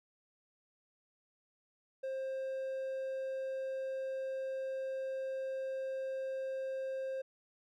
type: tone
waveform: triangle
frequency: 530 Hz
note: C5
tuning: 22 cents sharp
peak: -34 dBFS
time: 2.03-7.22 s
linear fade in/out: 10 ms
effects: none